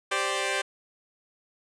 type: chord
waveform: 10% pulse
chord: G suspended fourth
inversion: none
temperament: equal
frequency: 392 / 523.3 / 587.3 Hz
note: G4 / C5 / D5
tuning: 0 / 0 / 0 cents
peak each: -22 dBFS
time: 0.11-0.62 s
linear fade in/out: 10 ms
effects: resampled to 22050 Hz